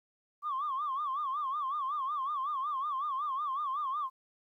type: tone with vibrato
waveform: sine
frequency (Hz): 1128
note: C#6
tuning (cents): +30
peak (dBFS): -30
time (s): 0.42-4.1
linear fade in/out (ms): 50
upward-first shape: sine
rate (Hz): 5.4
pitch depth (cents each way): 140
effects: tanh soft clip ceiling -27 dBFS + 12-bit